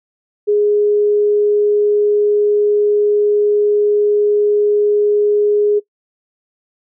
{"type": "tone", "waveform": "sine", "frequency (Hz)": 415.3, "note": "G#4", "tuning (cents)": 0, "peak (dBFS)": -10, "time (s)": [0.47, 5.8], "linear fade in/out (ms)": 20, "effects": ["noise-tail reverb RT60 0.1 s tail -20 dB re dry"]}